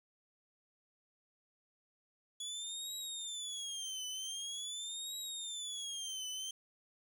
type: tone with vibrato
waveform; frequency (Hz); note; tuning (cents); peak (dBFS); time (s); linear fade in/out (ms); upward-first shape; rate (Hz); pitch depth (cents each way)
25% pulse; 3400; G#7; +40; -36; 2.4-6.51; 5; triangle; 0.45; 220
effects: 11-bit